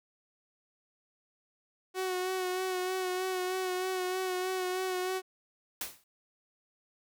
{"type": "tone with vibrato", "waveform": "sawtooth", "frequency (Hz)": 370, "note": "F#4", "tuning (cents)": 0, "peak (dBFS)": -27, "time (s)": [1.94, 5.22], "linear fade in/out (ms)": 50, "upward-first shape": "sine", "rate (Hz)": 3.2, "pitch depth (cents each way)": 27}
{"type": "noise with exponential decay", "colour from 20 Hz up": "white", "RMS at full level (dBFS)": -33, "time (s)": [5.81, 6.04], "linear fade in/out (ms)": 2, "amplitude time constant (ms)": 50}
{"effects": []}